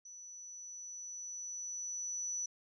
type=tone with level ramp; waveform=sine; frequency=5940 Hz; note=F#8; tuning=6 cents sharp; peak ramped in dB=-49 to -35 dBFS; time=0.05-2.46 s; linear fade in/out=5 ms; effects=none